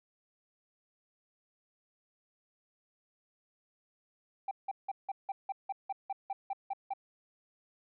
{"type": "tone bursts", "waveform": "sine", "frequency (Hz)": 784, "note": "G5", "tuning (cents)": 0, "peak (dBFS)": -30, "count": 13, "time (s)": [4.48, 6.936], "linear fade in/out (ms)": 5, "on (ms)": 32, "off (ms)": 170, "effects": ["tanh soft clip ceiling -31 dBFS"]}